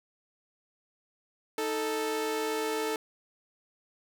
sawtooth tone pair together, 312.3 / 440 Hz, D#4 / A4, +7 / 0 cents, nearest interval tritone, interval 593 cents, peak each -32 / -26 dBFS, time 1.58-2.96 s, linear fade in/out 2 ms, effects none

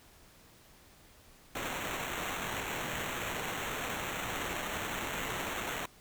white noise with sample-and-hold, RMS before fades -37 dBFS, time 1.55-5.86 s, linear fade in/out 5 ms, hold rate 4900 Hz, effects pink hiss -59 dBFS RMS until 6 s

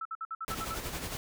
sine tone bursts, 1318.5 Hz, E6, in tune, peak -34 dBFS, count 8, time 0.01-0.746 s, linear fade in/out 5 ms, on 43 ms, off 56 ms
pink noise with tremolo, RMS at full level -36 dBFS, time 0.48-1.17 s, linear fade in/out 0 ms, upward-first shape sine, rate 11 Hz, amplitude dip 50%
effects none

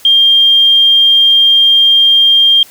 sine tone, 3200 Hz, G7, 35 cents sharp, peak -4 dBFS, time 0.05-2.63 s, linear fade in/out 2 ms, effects white hiss -39 dBFS RMS until 2.7 s

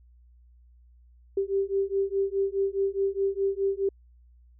sine beating tone pair, 390 / 394.8 Hz, G4 / G4, -9 / +12 cents, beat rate 4.8 Hz, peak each -27 dBFS, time 1.37-3.89 s, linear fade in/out 5 ms, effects added 60 Hz sine -53 dBFS peak until 4.59 s

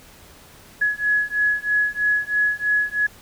sine beating tone pair, 1686 / 1689.1 Hz, G#6 / G#6, +26 / +29 cents, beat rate 3.1 Hz, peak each -21 dBFS, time 0.81-3.07 s, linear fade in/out 10 ms, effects pink hiss -47 dBFS RMS until 3.21 s

